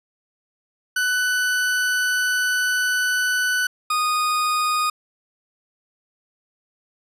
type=tone pair in turn; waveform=40% pulse; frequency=1494 / 1235.8 Hz; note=F#6 / D#6; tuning=+16 / -12 cents; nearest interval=minor third; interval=328 cents; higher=first; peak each=-18 dBFS; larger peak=neither; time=0.96-3.67 / 3.9-4.9 s; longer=first; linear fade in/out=5 ms; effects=resampled to 32000 Hz